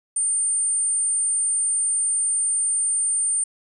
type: tone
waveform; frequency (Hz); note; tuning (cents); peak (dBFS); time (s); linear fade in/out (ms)
sine; 8950; C#9; +16; -19; 0.16-3.44; 5
effects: none